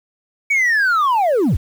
sine linear sweep, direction down, 2283 to 46.25 Hz, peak -10 dBFS, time 0.5-1.57 s, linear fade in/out 10 ms, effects tanh soft clip ceiling -12 dBFS + 7-bit

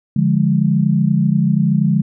sine chord, D diminished, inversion none, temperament equal with one note detuned, 146.83 / 175.12 / 207.7 Hz, D3 / F3 / Ab3, 0 / +5 / 0 cents, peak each -16 dBFS, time 0.16-2.02 s, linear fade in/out 5 ms, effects none

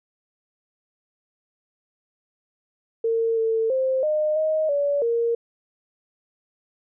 sine tone with pitch steps, 455.3 / 448.3 / 524 / 611 / 626 / 572 / 466 Hz, A#4 / A4 / C5 / D#5 / D#5 / D5 / A#4, -41 / +32 / +2 / -32 / +10 / -46 / -1 cents, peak -19 dBFS, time 3.04-5.35 s, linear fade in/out 5 ms, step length 330 ms, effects none

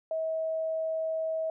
sine tone, 642 Hz, E5, 46 cents flat, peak -28 dBFS, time 0.11-1.5 s, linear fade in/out 2 ms, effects none

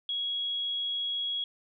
sine tone, 3322 Hz, G#7, in tune, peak -29 dBFS, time 0.09-1.44 s, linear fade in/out 2 ms, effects none

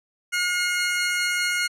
sawtooth tone pair together, 1434.3 / 2149 Hz, F6 / C7, +46 / +46 cents, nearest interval perfect fifth, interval 700 cents, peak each -21 dBFS, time 0.32-1.68 s, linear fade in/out 20 ms, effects low-pass 10000 Hz 12 dB/octave

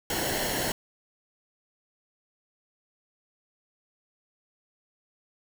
pink noise with comb filter, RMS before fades -29 dBFS, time 0.1-0.72 s, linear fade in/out 2 ms, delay 0.82 ms, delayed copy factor -0.65, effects none

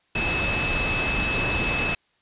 sine tone in noise, 2600 Hz, E7, 24 cents flat, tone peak -25 dBFS, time 0.15-1.95 s, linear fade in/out 5 ms, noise pink, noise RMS -26 dBFS, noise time 0.15-1.95 s, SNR -2 dB, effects white hiss -66 dBFS RMS until 2.21 s + resampled to 8000 Hz

